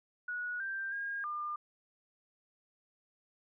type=tone with pitch steps; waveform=sine; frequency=1461 / 1576 / 1623 / 1202 Hz; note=F#6 / G6 / G#6 / D6; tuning=-22 / +9 / -40 / +40 cents; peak=-35 dBFS; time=0.28-1.56 s; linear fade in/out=5 ms; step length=320 ms; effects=none